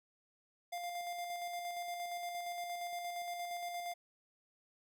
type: tone with tremolo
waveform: square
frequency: 700 Hz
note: F5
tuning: 4 cents sharp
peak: -39 dBFS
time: 0.72-3.94 s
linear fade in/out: 10 ms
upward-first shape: square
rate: 8.6 Hz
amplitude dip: 30%
effects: none